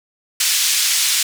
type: band-pass noise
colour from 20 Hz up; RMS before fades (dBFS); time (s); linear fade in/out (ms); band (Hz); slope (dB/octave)
white; -17; 0.4-1.23; 5; 2600 to 7900; 12
effects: none